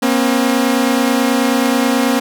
sawtooth tone pair together, 239.6 / 268.9 Hz, A#3 / C4, +48 / +47 cents, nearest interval major second, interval 199 cents, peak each -11 dBFS, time 0.02-2.2 s, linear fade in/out 10 ms, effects none

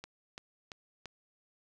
click train, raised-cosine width 0.2 ms, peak -26 dBFS, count 4, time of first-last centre 0.04-1.057 s, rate 2.95 Hz, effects none

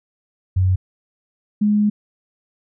sine tone pair in turn, 93 / 208.8 Hz, F#2 / G#3, +9 / +10 cents, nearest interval octave + major second, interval 1401 cents, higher second, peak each -13 dBFS, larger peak neither, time 0.56-0.76 / 1.61-1.9 s, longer second, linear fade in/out 10 ms, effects none

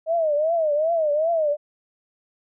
sine tone with vibrato, 629 Hz, D#5, 19 cents sharp, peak -18 dBFS, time 0.06-1.57 s, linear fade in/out 50 ms, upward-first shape triangle, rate 2.6 Hz, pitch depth 160 cents each way, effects none

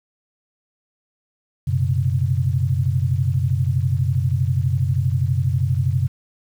sine chord, F# suspended fourth, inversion none, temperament equal with one note detuned, 92.5 / 123.47 / 135.82 Hz, F#2 / B2 / C#3, 0 / 0 / -35 cents, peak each -21 dBFS, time 1.67-6.08 s, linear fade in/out 10 ms, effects 8-bit

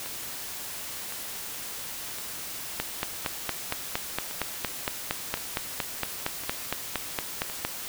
two click trains, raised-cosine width 0.3 ms, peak -22 / -10 dBFS, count 8 / 22, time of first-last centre 0.06-7.499 / 2.8-7.65 s, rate 0.941 / 4.33 Hz, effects white hiss -37 dBFS RMS until 7.88 s

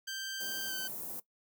15% pulse tone with pitch glide, 1568 to 1538.4 Hz, G6 to G6, 0 to -33 cents, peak -31 dBFS, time 0.07-0.88 s, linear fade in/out 10 ms, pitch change -33 cents, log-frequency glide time 0.68-0.73 s
white band-stop noise, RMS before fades -41 dBFS, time 0.4-1.2 s, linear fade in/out 5 ms, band 610 to 13000 Hz, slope 12 dB/octave
effects noise-tail reverb RT60 0.1 s tail -18 dB re dry + high-pass 150 Hz 12 dB/octave

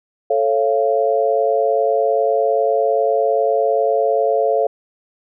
sine chord, A augmented, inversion none, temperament just, 440 / 550 / 687.5 Hz, A4 / C#5 / E#5, 0 / -14 / -27 cents, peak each -18 dBFS, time 0.3-4.67 s, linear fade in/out 5 ms, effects none

